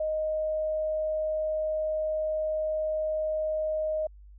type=tone; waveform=sine; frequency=622.3 Hz; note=D#5; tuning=in tune; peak=-26 dBFS; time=0-4.07 s; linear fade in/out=5 ms; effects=added 50 Hz sine -47 dBFS peak until 4.38 s